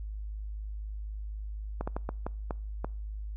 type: slowing click train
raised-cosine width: 1 ms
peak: -19 dBFS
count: 7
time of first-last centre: 1.81-2.845 s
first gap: 65 ms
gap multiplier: 1.39
effects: noise-tail reverb RT60 0.5 s tail -25 dB re dry + added 52 Hz sine -35 dBFS peak until 3.36 s

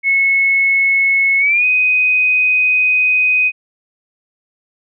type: tone with pitch glide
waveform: sine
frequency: 2192 to 2503 Hz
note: C#7 to D#7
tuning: -20 to +10 cents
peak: -10 dBFS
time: 0.03-3.52 s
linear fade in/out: 50 ms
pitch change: +230 cents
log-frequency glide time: 1.39-1.65 s
effects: none

